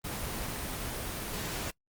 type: noise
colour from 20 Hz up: pink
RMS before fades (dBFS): -36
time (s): 0.04-1.71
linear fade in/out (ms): 10
effects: noise-tail reverb RT60 0.1 s tail -23 dB re dry + Opus 24 kbps